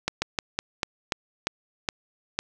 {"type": "slowing click train", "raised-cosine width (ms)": 0.2, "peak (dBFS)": -7, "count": 9, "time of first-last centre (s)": [0.08, 2.39], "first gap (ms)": 140, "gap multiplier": 1.2, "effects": []}